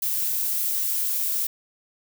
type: noise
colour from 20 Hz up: violet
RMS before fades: -25 dBFS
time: 0.02-1.47 s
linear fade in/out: 5 ms
effects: none